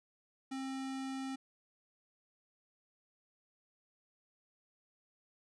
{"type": "tone", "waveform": "square", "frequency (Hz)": 266.4, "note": "C4", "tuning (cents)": 31, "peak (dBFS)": -39, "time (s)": [0.51, 1.36], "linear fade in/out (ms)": 10, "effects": ["resampled to 22050 Hz"]}